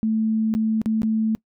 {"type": "tone with dropouts", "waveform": "sine", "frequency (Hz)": 220, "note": "A3", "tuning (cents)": 0, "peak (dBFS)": -18, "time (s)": [0.03, 1.35], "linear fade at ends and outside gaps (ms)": 0, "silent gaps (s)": [[0.54, 0.55], [0.816, 0.859], [1.019, 1.032]], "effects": ["noise-tail reverb RT60 0.1 s tail -23 dB re dry"]}